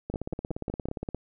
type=two click trains; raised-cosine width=2 ms; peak=-19 / -19 dBFS; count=5 / 19; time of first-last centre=0.14-0.886 / 0.1-1.147 s; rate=5.36 / 17.2 Hz; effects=none